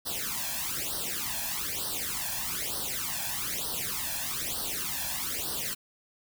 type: noise with flanger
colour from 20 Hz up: white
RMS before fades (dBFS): -33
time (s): 0.05-5.75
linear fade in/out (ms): 20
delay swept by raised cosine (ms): 0.21 to 1.21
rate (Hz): 1.1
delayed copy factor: +0.95
effects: none